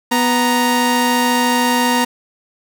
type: tone pair together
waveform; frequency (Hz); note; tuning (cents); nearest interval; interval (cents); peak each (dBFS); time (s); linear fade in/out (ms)
sawtooth; 246.9 / 933.4; B3 / A#5; 0 / +2; octave + major seventh; 2302; -12; 0.11-2.05; 10
effects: none